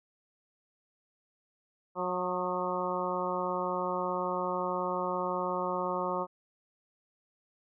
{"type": "harmonic tone with a mistuned harmonic", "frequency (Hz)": 181.7, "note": "F#3", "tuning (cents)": -31, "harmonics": [1, 2, 3, 4, 5, 6, 7], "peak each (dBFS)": [-40, -37, -35, -40, -36, -36, -39], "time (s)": [1.95, 6.27], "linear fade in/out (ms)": 50, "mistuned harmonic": 7, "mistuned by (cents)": -42, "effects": []}